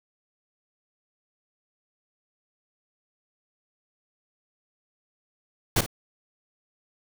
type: noise with echo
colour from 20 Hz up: pink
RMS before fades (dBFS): -21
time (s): 5.76-5.81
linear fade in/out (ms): 5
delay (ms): 53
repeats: 1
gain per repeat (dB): -12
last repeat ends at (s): 5.863
effects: none